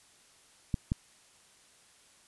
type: clicks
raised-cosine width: 5 ms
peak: -16 dBFS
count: 2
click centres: 0.742 / 0.919 s
effects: white hiss -61 dBFS RMS until 2.27 s + resampled to 24000 Hz